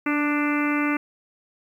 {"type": "harmonic tone with a mistuned harmonic", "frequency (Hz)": 295, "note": "D4", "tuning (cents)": 8, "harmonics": [1, 2, 3, 4, 5, 6, 7, 8, 9], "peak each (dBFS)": [-22, -35, -35, -30, -31, -37, -30, -34, -35], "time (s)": [0.06, 0.97], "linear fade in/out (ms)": 5, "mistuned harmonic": 1, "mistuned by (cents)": -15, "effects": ["9-bit"]}